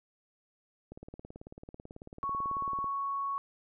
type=click train; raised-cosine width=2 ms; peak=-32 dBFS; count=36; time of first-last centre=0.92-2.843 s; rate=18.2 Hz
type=tone; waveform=sine; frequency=1110 Hz; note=C#6; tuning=2 cents sharp; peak=-31 dBFS; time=2.23-3.38 s; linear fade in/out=0 ms
effects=none